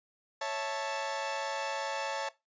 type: chord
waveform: sawtooth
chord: A major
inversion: first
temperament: equal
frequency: 554.4 / 659.3 / 880 Hz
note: C#5 / E5 / A5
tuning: 0 / 0 / 0 cents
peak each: -33 / -36 / -32 dBFS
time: 0.41-2.29 s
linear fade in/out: 5 ms
effects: noise-tail reverb RT60 0.2 s tail -18 dB re dry + resampled to 16000 Hz